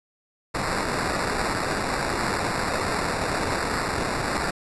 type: noise with sample-and-hold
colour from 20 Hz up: white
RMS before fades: -26 dBFS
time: 0.54-4.51 s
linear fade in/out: 10 ms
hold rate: 3150 Hz
effects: resampled to 24000 Hz